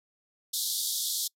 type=band-pass noise; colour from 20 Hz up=pink; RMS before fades=-31 dBFS; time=0.53-1.28 s; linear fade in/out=10 ms; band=3400 to 15000 Hz; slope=96 dB/octave; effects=noise-tail reverb RT60 0.1 s tail -26 dB re dry